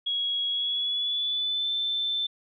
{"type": "tone with pitch glide", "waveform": "sine", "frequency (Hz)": [3322, 3540], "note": ["G#7", "A7"], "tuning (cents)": [0, 10], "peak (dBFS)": -25, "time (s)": [0.06, 2.27], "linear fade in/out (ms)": 10, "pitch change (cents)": 110, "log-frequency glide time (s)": [0.48, 1.71], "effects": []}